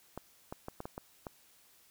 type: clicks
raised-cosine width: 1 ms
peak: -26 dBFS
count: 7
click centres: 0.176 / 0.525 / 0.684 / 0.804 / 0.855 / 0.979 / 1.268 s
effects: white hiss -64 dBFS RMS until 1.9 s